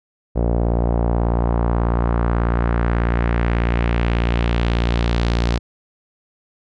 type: tone with low-pass filter sweep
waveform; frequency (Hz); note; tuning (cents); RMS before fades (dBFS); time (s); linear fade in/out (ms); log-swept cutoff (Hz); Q
sawtooth; 58.27; A#1; 0; -18; 0.35-5.59; 20; 590 to 4800; 1.6
effects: none